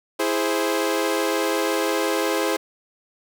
sawtooth chord, E augmented, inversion none, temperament equal, 329.6 / 415.3 / 523.3 Hz, E4 / G#4 / B#4, 0 / 0 / 0 cents, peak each -21 dBFS, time 0.19-2.57 s, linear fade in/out 10 ms, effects none

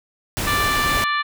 pink noise, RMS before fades -24 dBFS, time 0.37-1.04 s, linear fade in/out 0 ms
harmonic tone, 587.3 Hz, D5, in tune, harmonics 2 / 3 / 4 / 5 / 6 / 7, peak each -21 / -23 / -29 / -33 / -32 / -33 dBFS, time 0.46-1.23 s, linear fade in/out 20 ms
effects none

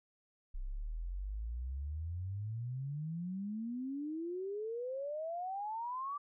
sine exponential sweep, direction up, 30.87 to 1174.7 Hz, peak -37 dBFS, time 0.54-6.18 s, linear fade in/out 10 ms, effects none

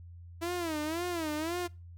sawtooth tone with vibrato, 327.4 Hz, E4, 12 cents flat, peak -28 dBFS, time 0.41-1.68 s, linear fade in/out 20 ms, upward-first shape sine, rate 1.9 Hz, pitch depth 150 cents each way, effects noise-tail reverb RT60 0.3 s tail -24 dB re dry + added 86 Hz sine -46 dBFS peak until 1.97 s

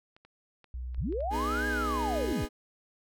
clicks, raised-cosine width 0.3 ms, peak -39 dBFS, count 8, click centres 0.165 / 0.25 / 0.643 / 0.946 / 1.125 / 1.206 / 1.317 / 1.388 s
sine tone, 62.1 Hz, B1, 10 cents sharp, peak -34 dBFS, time 0.74-2.33 s, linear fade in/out 0 ms
sine linear two-way sweep, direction up then down, 34.65 to 1661.2 to 34.65 Hz, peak -30 dBFS, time 0.98-2.45 s, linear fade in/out 0 ms, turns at 1.67 s
35% pulse chord, G# minor, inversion first, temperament equal with one note detuned, 246.9 / 309.2 / 415.3 Hz, B3 / D#4 / G#4, 0 / -11 / 0 cents, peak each -35 dBFS, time 1.3-2.49 s, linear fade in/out 50 ms
effects none

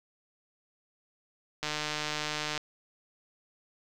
click train, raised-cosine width 0.2 ms, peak -15 dBFS, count 144, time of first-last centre 1.63-2.577 s, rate 151 Hz, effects none

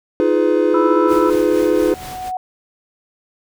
triangle chord, F half-diminished seventh, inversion third, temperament just, 314.3 / 349.2 / 419.1 / 502.9 Hz, Eb4 / F4 / Ab4 / Cb5, +18 / 0 / +16 / +31 cents, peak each -16 dBFS, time 0.2-1.94 s, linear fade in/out 0 ms
harmonic tone, 329.6 Hz, E4, in tune, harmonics 1 / 3 / 4, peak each -21 / -21 / -21 dBFS, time 0.74-1.3 s, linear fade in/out 2 ms
pink noise with tremolo, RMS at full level -32 dBFS, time 1.07-2.32 s, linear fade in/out 50 ms, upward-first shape sine, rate 4.2 Hz, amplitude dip 50%
sine tone with exponential growth, 740 Hz, F#5, in tune, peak -19 dBFS, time 1.31-2.37 s, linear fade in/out 2 ms, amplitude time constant 230 ms
effects none

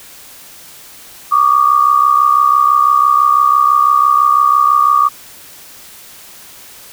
sine tone pair together, 1142 / 1208 Hz, D6 / D6, -49 / +48 cents, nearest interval minor second, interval 97 cents, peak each -10 dBFS, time 1.31-5.09 s, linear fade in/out 20 ms, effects white hiss -37 dBFS RMS until 6.92 s

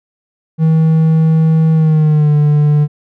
triangle tone with pitch glide, 160 to 148.43 Hz, D#3 to D3, +49 to +19 cents, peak -5 dBFS, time 0.58-2.88 s, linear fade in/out 50 ms, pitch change -130 cents, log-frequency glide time 1.73-2.34 s, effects none

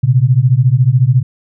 sine beating tone pair, 120.1 / 134.1 Hz, B2 / C3, -48 / +43 cents, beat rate 14 Hz, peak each -10 dBFS, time 0.03-1.23 s, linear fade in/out 10 ms, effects none

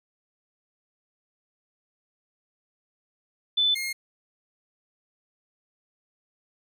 sine / sawtooth tone pair in turn, 3508 / 2137 Hz, A7 / C7, -6 / +36 cents, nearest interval major sixth, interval 858 cents, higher first, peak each -19 / -25 dBFS, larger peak first, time 3.57-3.75 / 3.75-3.93 s, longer neither, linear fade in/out 10 ms, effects none

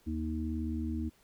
harmonic tone, 78.7 Hz, D#2, 20 cents sharp, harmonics 1 / 3 / 4, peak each -35 / -36 / -38 dBFS, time 0.06-1.1 s, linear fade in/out 20 ms, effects pink hiss -66 dBFS RMS until 1.23 s

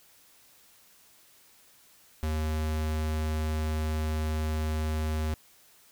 square tone, 77.78 Hz, D#2, in tune, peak -28 dBFS, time 2.23-5.34 s, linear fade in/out 0 ms, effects white hiss -59 dBFS RMS until 5.91 s

